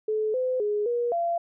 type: tone with pitch steps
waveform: sine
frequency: 431.7 / 510 / 416.8 / 478.6 / 684 Hz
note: A4 / C5 / G#4 / A#4 / F5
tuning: -33 / -44 / +6 / +46 / -36 cents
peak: -23 dBFS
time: 0.08-1.38 s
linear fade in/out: 5 ms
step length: 260 ms
effects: none